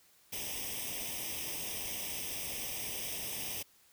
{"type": "noise with comb filter", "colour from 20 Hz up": "white", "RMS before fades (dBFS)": -39, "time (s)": [0.32, 3.63], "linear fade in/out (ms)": 10, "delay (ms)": 0.35, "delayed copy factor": 0.85, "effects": ["white hiss -65 dBFS RMS until 3.92 s"]}